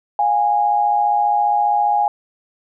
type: tone pair together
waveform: sine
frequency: 709.1 / 824 Hz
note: F5 / G#5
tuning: +26 / -14 cents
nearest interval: minor third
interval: 260 cents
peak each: -21 / -14 dBFS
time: 0.19-2.08 s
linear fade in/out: 2 ms
effects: none